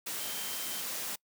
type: tone in noise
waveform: sine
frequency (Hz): 3135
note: G7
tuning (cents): -1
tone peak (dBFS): -45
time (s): 0.2-0.81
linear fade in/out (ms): 10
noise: white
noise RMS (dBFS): -37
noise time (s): 0.06-1.16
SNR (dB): -11
effects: noise-tail reverb RT60 0.1 s tail -25 dB re dry + high-pass 150 Hz 12 dB/octave